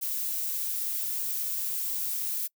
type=noise; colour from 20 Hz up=violet; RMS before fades=-31 dBFS; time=0.01-2.48 s; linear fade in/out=20 ms; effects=noise-tail reverb RT60 0.1 s tail -26 dB re dry